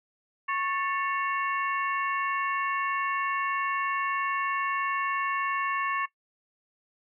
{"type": "harmonic tone with a mistuned harmonic", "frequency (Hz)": 550, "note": "C#5", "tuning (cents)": -14, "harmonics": [2, 3, 4, 5], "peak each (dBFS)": [-29, -33, -35, -37], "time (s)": [0.48, 6.06], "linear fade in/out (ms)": 10, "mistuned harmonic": 3, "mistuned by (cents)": 120, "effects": ["noise-tail reverb RT60 0.1 s tail -17 dB re dry"]}